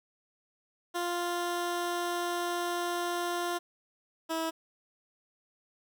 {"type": "tone pair in turn", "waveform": "15% pulse", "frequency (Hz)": [349.2, 324.9], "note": ["F4", "E4"], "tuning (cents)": [0, -25], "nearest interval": "minor second", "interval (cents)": 125, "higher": "first", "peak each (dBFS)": -24, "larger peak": "neither", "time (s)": [[0.94, 3.59], [4.29, 4.51]], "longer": "first", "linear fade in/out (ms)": 20, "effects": []}